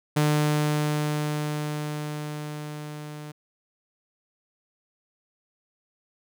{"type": "tone with level ramp", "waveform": "sawtooth", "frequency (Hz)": 150, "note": "D3", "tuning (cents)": 37, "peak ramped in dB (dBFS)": [-15, -33], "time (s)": [0.16, 3.32], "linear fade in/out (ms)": 10, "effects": []}